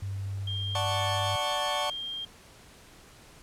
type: tone with pitch glide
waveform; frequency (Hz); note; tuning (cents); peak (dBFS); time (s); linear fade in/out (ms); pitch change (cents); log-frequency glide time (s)
sine; 98 to 100; G2 to G2; 0 to +35; -31; 0.02-1.36; 5; +35; 0.23-1.11
type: tone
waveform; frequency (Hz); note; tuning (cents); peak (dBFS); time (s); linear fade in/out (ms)
sine; 3201; G7; +36; -33; 0.47-2.25; 5
type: chord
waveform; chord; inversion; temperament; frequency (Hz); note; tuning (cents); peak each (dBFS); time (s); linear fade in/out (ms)
40% pulse; D major seventh; none; equal; 587.3 / 740 / 880 / 1108.7; D5 / F#5 / A5 / C#6; 0 / 0 / 0 / 0; -33; 0.75-1.9; 2
effects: pink hiss -53 dBFS RMS until 3.42 s + low-pass 11000 Hz 12 dB/octave

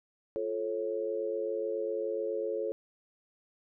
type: chord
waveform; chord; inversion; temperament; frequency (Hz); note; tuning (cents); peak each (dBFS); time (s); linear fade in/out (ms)
sine; F augmented; none; just; 349.2 / 436.5 / 545.7; F4 / A4 / C#5; 0 / -14 / -27; -38 / -33 / -35; 0.36-2.72; 0
effects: none

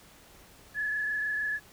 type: tone with frequency modulation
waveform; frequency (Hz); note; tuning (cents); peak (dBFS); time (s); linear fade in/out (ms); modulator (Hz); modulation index
sine; 1709; G#6; +49; -28; 0.74-1.6; 50; 26.6; 1.2
effects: pink hiss -55 dBFS RMS until 1.72 s

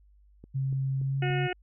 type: click train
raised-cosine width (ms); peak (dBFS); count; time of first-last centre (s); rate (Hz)
3; -33; 4; 0.44-1.302; 3.48
type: tone with pitch glide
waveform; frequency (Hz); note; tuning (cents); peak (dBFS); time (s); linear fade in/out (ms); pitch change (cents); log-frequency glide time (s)
sine; 134.4 to 138.98; C3 to C#3; +47 to +5; -26; 0.54-1.48; 20; +58; 0.99-1.36
type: harmonic tone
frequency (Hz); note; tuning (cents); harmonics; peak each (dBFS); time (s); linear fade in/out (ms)
362.7; F#4; -34; 1 / 2 / 4 / 5 / 6 / 7 / 8; -32 / -35 / -38 / -39 / -40 / -40 / -41; 1.22-1.53; 5
effects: added 50 Hz sine -56 dBFS peak until 1.62 s

